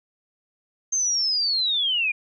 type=linear sweep; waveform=sine; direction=down; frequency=6380 to 2371 Hz; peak=-20 dBFS; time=0.92-2.12 s; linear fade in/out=10 ms; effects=none